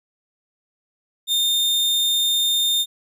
40% pulse tone, 3635 Hz, A#7, 44 cents flat, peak -16 dBFS, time 1.27-2.86 s, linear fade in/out 50 ms, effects none

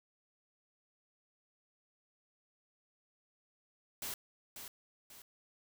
white noise with echo, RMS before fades -41 dBFS, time 4.02-4.14 s, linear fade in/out 2 ms, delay 540 ms, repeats 2, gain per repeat -7 dB, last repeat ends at 5.22 s, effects none

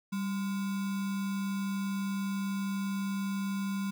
sine tone with sample-and-hold, 196 Hz, G3, in tune, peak -30 dBFS, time 0.12-3.91 s, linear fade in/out 10 ms, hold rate 1225 Hz, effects none

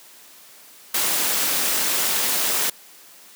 white noise with amplitude modulation, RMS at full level -19 dBFS, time 0.94-2.7 s, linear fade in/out 5 ms, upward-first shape sine, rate 220 Hz, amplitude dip 55%, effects white hiss -47 dBFS RMS until 3.35 s + high-pass 200 Hz 12 dB/octave

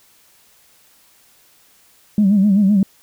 sine tone with vibrato, 200.5 Hz, G3, 39 cents sharp, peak -9 dBFS, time 2.18-2.83 s, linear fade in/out 2 ms, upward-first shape sine, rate 7.8 Hz, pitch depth 100 cents each way, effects tanh soft clip ceiling -6 dBFS + white hiss -53 dBFS RMS until 3.02 s

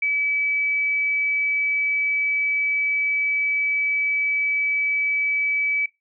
sine tone, 2293 Hz, D7, 42 cents flat, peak -19 dBFS, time 0.02-5.86 s, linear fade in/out 5 ms, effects noise-tail reverb RT60 0.2 s tail -20 dB re dry

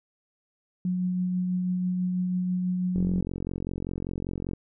sine tone with tremolo, 181.6 Hz, F#3, 32 cents flat, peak -23 dBFS, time 0.85-3.21 s, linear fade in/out 2 ms, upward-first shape triangle, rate 6.1 Hz, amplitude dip 25%
click train, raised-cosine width 3 ms, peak -19 dBFS, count 72, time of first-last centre 2.96-4.534 s, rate 45.1 Hz
effects none

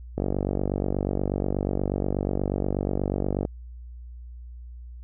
click train, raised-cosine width 2 ms, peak -12 dBFS, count 159, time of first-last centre 0.18-3.451 s, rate 48.3 Hz, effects added 60 Hz sine -38 dBFS peak until 5.03 s

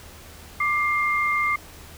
sine tone pair together, 1183.9 / 2111 Hz, D6 / C7, +14 / +15 cents, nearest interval minor seventh, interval 1001 cents, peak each -23 / -22 dBFS, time 0.6-1.56 s, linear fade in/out 5 ms, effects added 79 Hz sine -48 dBFS peak until 1.97 s + pink hiss -45 dBFS RMS until 1.97 s

